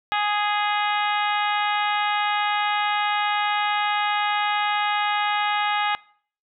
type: harmonic tone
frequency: 415.3 Hz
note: G#4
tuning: in tune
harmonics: 2 / 3 / 4 / 5 / 6 / 7 / 8 / 9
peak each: -23 / -27 / -29 / -31 / -33 / -34 / -35 / -36 dBFS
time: 0.12-5.95 s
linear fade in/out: 0 ms
effects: noise-tail reverb RT60 0.5 s tail -22 dB re dry